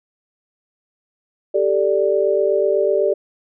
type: chord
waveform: sine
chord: G suspended second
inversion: none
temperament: equal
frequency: 392 / 440 / 587.3 Hz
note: G4 / A4 / D5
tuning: 0 / 0 / 0 cents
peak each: -18 / -20 / -18 dBFS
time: 1.54-3.14 s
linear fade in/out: 10 ms
effects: none